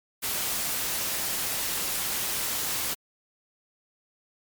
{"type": "noise", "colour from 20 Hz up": "white", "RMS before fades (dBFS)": -29, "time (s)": [0.22, 2.95], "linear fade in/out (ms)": 20, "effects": ["MP3 96 kbps"]}